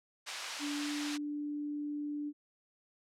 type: band-pass noise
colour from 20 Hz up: white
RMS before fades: -42 dBFS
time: 0.26-1.18 s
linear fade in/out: 20 ms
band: 820 to 5000 Hz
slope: 12 dB/octave
type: tone with pitch glide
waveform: sine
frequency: 291 to 293.9 Hz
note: D4 to D4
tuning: -16 to +1 cents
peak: -35 dBFS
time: 0.59-2.33 s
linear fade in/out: 50 ms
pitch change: +17 cents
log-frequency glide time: 0.75-0.89 s
effects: low-pass 11000 Hz 12 dB/octave